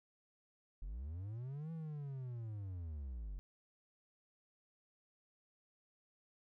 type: linear two-way sweep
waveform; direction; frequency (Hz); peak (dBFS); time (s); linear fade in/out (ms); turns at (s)
triangle; up then down; 38.89 to 165.5 to 43.67; -40; 0.82-3.39; 0; 1.72
effects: none